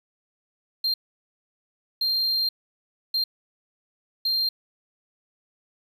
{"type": "tone bursts at uneven times", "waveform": "triangle", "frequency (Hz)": 4186, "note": "C8", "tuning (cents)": 0, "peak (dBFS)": -20, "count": 4, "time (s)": [[0.84, 0.94], [2.01, 2.49], [3.14, 3.24], [4.25, 4.49]], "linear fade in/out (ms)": 5, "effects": ["9-bit"]}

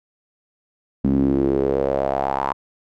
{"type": "tone with band-pass filter sweep", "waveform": "sawtooth", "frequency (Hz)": 68, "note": "C#2", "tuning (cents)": -33, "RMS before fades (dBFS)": -20, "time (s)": [1.04, 2.53], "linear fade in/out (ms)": 5, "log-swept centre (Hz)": [230, 1000], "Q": 4.4, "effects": []}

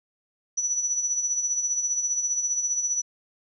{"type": "tone with tremolo", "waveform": "sine", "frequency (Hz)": 5920, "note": "F#8", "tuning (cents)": 0, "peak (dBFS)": -21, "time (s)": [0.57, 3.02], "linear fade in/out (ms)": 10, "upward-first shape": "sine", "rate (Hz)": 15, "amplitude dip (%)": 55, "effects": []}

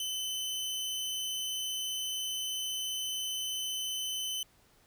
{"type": "tone", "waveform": "sawtooth", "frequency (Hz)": 3041, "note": "F#7", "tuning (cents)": 47, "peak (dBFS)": -30, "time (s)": [0, 4.43], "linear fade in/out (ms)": 2, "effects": ["pink hiss -65 dBFS RMS until 4.86 s"]}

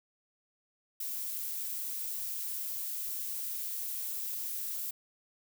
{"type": "noise", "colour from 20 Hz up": "violet", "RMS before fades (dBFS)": -37, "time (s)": [1, 4.91], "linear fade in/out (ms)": 5, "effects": []}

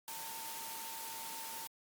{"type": "tone in noise", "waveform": "sine", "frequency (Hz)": 904, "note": "A5", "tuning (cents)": 47, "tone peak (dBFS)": -48, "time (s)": [0.08, 1.67], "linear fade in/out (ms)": 0, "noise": "white", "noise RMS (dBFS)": -45, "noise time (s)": [0.08, 1.67], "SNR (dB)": -6, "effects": ["high-pass 150 Hz 12 dB/octave", "Opus 48 kbps"]}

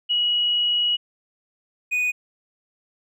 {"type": "tone pair in turn", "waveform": ["sine", "triangle"], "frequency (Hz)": [2912, 2479], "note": ["F#7", "D#7"], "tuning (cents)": [-28, -7], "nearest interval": "minor third", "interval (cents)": 279, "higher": "first", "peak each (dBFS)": -18, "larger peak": "neither", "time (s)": [[0.09, 0.97], [1.91, 2.12]], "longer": "first", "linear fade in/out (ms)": 20, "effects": []}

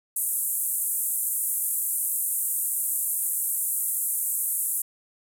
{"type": "band-pass noise", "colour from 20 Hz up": "white", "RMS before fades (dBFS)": -27, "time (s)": [0.16, 4.82], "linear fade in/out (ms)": 5, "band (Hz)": [8200, 14000], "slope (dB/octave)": 48, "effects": []}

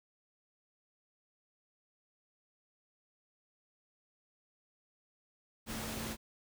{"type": "tone in noise", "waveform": "sine", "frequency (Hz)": 222.2, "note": "A3", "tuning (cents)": 17, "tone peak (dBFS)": -44, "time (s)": [5.66, 6.17], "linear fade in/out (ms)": 50, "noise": "pink", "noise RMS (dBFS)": -41, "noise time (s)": [5.66, 6.17], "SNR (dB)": -6, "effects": []}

